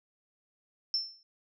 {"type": "tone with exponential decay", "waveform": "sine", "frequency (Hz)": 5350, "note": "E8", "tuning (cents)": 25, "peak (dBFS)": -24, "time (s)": [0.94, 1.23], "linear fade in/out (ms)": 1, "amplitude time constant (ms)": 62, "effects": []}